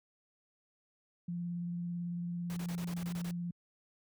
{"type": "tone with vibrato", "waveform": "sine", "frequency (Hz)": 173.5, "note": "F3", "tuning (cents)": -11, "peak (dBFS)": -35, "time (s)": [1.28, 3.51], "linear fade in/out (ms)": 5, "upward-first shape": "sine", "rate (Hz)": 18, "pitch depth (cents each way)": 14}
{"type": "noise bursts", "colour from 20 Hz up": "pink", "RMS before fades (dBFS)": -47, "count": 9, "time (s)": [2.5, 3.31], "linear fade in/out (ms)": 0, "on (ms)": 66, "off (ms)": 27}
{"effects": ["high-pass 60 Hz 12 dB/octave"]}